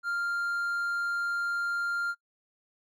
triangle tone, 1396 Hz, F6, 1 cent flat, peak -26 dBFS, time 0.03-2.15 s, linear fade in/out 50 ms, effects noise-tail reverb RT60 0.1 s tail -23 dB re dry

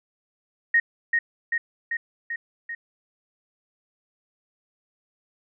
sine tone with echo, 1864.7 Hz, A#6, in tune, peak -15 dBFS, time 0.74-0.8 s, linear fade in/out 5 ms, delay 390 ms, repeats 5, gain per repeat -3 dB, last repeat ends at 2.75 s, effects none

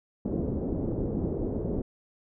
white low-pass noise, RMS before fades -30 dBFS, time 0.25-1.82 s, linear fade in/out 5 ms, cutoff 420 Hz, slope 24 dB/octave, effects none

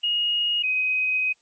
sine tone pair in turn, 2871 / 2517 Hz, F7 / D#7, +47 / +19 cents, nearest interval major second, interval 228 cents, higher first, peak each -20 dBFS, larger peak neither, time 0.03-0.63 / 0.63-1.33 s, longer second, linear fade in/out 10 ms, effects white hiss -64 dBFS RMS until 1.41 s + MP3 32 kbps

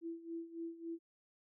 sine tone with tremolo, 332.8 Hz, E4, 17 cents sharp, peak -39 dBFS, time 0.01-0.99 s, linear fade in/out 50 ms, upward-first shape sine, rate 3.6 Hz, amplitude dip 80%, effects none

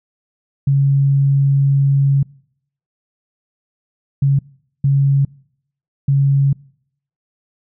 sine tone bursts at uneven times, 138.59 Hz, C#3, in tune, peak -10 dBFS, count 4, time 0.67-2.23 / 4.22-4.39 / 4.84-5.25 / 6.08-6.53 s, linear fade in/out 5 ms, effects noise-tail reverb RT60 0.7 s tail -25 dB re dry

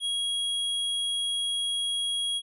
square tone, 3300 Hz, G#7, 12 cents flat, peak -27 dBFS, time 0-2.42 s, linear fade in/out 50 ms, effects resampled to 32000 Hz

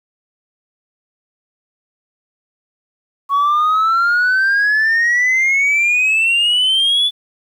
sine exponential sweep, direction up, 1108.7 to 3480 Hz, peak -9 dBFS, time 3.29-7.11 s, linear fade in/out 50 ms, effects tanh soft clip ceiling -10 dBFS + 8-bit

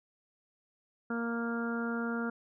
harmonic tone, 233.1 Hz, A#3, in tune, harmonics 1 / 2 / 3 / 4 / 5 / 6 / 7, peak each -33 / -39 / -45 / -47 / -47 / -38 / -50 dBFS, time 1.1-2.3 s, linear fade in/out 5 ms, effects none

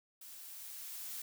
blue noise with level ramp, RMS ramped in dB -52 to -43 dBFS, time 0.21-1.22 s, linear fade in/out 5 ms, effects none

